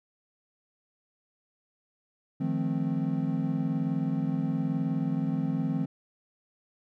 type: chord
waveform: triangle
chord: F dominant seventh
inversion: third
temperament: equal with one note detuned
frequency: 155.56 / 174.61 / 216.8 / 261.6 Hz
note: Eb3 / F3 / A3 / C4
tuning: 0 / 0 / -25 / 0 cents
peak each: -29 / -30 / -32 / -29 dBFS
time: 2.4-5.86 s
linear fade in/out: 10 ms
effects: none